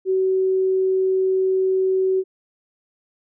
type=tone; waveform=sine; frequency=377.8 Hz; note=F#4; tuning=36 cents sharp; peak=-16 dBFS; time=0.05-2.24 s; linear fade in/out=50 ms; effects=none